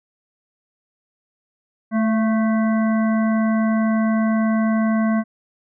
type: harmonic tone with a mistuned harmonic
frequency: 219.5 Hz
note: A3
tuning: 4 cents flat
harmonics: 1 / 3 / 5 / 7 / 9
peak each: -16 / -26 / -30 / -33 / -35 dBFS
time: 1.91-5.24 s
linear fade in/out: 50 ms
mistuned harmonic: 3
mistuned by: +35 cents
effects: none